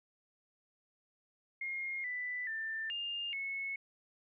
sine tone with pitch steps, 2137 / 1986 / 1783 / 2813 / 2195 Hz, C7 / B6 / A6 / F7 / C#7, +36 / +9 / +22 / +12 / -18 cents, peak -36 dBFS, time 1.61-3.76 s, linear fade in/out 5 ms, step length 430 ms, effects none

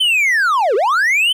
triangle linear two-way sweep, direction down then up, 3121 to 370 to 3121 Hz, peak -10 dBFS, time 0-1.33 s, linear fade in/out 10 ms, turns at 0.75 s, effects none

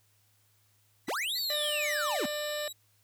sawtooth tone bursts, 1975.5 Hz, B6, in tune, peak -40 dBFS, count 4, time 1.07-1.535 s, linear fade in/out 10 ms, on 45 ms, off 95 ms
square linear two-way sweep, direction up then down, 188.3 to 4626 to 188.3 Hz, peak -31 dBFS, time 1.08-2.26 s, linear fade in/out 5 ms, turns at 1.39 s
20% pulse tone with pitch glide, 3790 to 3856 Hz, A#7 to B7, +28 to -42 cents, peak -34 dBFS, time 1.29-2.73 s, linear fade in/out 10 ms, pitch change +30 cents, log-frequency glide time 1.46-1.88 s
harmonic tone, 596 Hz, D5, 25 cents sharp, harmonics 1 / 2 / 3 / 4 / 5 / 6 / 7 / 8 / 9, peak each -34 / -45 / -40 / -48 / -43 / -47 / -48 / -54 / -49 dBFS, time 1.5-2.68 s, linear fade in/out 2 ms
effects added 104 Hz sine -69 dBFS peak until 3.03 s + white hiss -69 dBFS RMS until 3.03 s

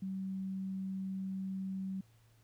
sine tone, 190.9 Hz, G3, 46 cents flat, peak -36 dBFS, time 0.02-2.01 s, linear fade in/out 5 ms, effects added 113 Hz sine -63 dBFS peak until 2.43 s + pink hiss -71 dBFS RMS until 2.43 s

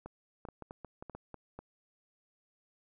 clicks, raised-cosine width 1 ms, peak -30 dBFS, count 11, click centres 0.06 / 0.452 / 0.487 / 0.623 / 0.709 / 0.847 / 1.025 / 1.097 / 1.15 / 1.343 / 1.59 s, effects none

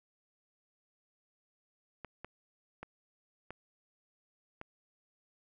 clicks, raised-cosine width 0.5 ms, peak -28 dBFS, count 5, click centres 2.047 / 2.246 / 2.83 / 3.506 / 4.614 s, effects none

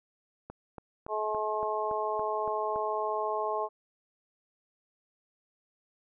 click train, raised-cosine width 1 ms, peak -27 dBFS, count 9, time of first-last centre 0.5-2.76 s, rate 3.54 Hz
harmonic tone, 214.2 Hz, A3, 46 cents flat, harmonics 2 / 3 / 4 / 5, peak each -34 / -34 / -34 / -34 dBFS, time 1.08-3.69 s, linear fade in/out 50 ms
effects none

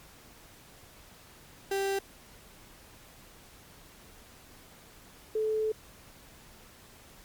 35% pulse / sine tone pair in turn, 392 / 434.7 Hz, G4 / A4, 0 / -21 cents, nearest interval major second, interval 179 cents, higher second, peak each -26 dBFS, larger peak neither, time 1.71-1.99 / 5.35-5.72 s, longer second, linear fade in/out 5 ms, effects pink hiss -54 dBFS RMS until 7.24 s + MP3 96 kbps

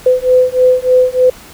sine beating tone pair, 505 / 508.3 Hz, B4 / B4, +39 / +50 cents, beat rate 3.3 Hz, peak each -10 dBFS, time 0.06-1.3 s, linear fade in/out 5 ms, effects pink hiss -36 dBFS RMS until 1.53 s

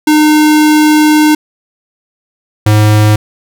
square tone pair in turn, 304.6 / 106.3 Hz, D#4 / G#2, -37 / +41 cents, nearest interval octave + tritone, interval 1822 cents, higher first, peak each -5 dBFS, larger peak neither, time 0.07-1.35 / 2.66-3.16 s, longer first, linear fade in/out 5 ms, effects none

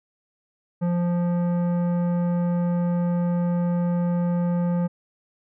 sine tone with tanh clipping, 174.61 Hz, F3, in tune, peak -22 dBFS, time 0.81-4.88 s, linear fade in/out 20 ms, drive 13 dB, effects none

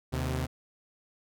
sawtooth tone pair together, 76.5 / 129.02 Hz, D#2 / C3, -29 / -24 cents, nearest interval major sixth, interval 905 cents, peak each -28 dBFS, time 0.12-0.47 s, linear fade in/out 20 ms, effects none

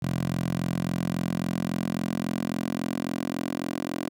10% pulse tone with high-pass filter sweep, 43.65 Hz, F1, in tune, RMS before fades -29 dBFS, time 0.02-4.09 s, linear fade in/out 10 ms, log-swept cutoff 140 to 300 Hz, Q 2.3, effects none

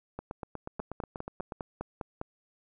two click trains, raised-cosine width 1 ms, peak -23 / -21 dBFS, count 12 / 8, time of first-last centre 0.19-1.522 / 0.8-2.214 s, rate 8.26 / 4.95 Hz, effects none

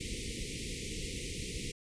pink band-stop noise, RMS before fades -39 dBFS, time 0-1.72 s, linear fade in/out 10 ms, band 500 to 2000 Hz, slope 96 dB/octave, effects resampled to 22050 Hz

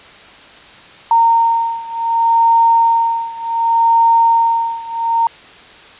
sine beating tone pair, 920 / 920.67 Hz, A#5 / A#5, -23 / -22 cents, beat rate 0.67 Hz, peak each -12 / -14 dBFS, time 1.11-5.27 s, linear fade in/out 2 ms, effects white hiss -39 dBFS RMS until 5.99 s + resampled to 8000 Hz

